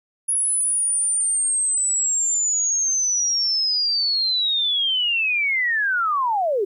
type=linear sweep; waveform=sine; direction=down; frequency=10440 to 368.2 Hz; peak=-18 dBFS; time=0.28-6.65 s; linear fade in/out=10 ms; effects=10-bit